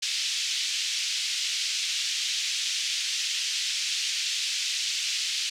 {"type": "band-pass noise", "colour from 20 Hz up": "pink", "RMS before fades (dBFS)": -29, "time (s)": [0.02, 5.5], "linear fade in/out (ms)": 10, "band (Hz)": [2700, 6600], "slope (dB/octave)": 24, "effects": []}